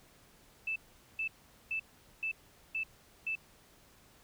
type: tone bursts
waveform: sine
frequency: 2637 Hz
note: E7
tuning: in tune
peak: -32 dBFS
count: 6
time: 0.67-3.354 s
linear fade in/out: 5 ms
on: 89 ms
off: 430 ms
effects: pink hiss -62 dBFS RMS until 4.23 s